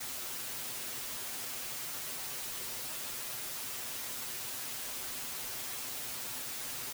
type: noise with comb filter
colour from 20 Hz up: white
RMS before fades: -40 dBFS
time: 0-6.93 s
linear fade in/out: 10 ms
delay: 7.9 ms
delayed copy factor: +0.95
effects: none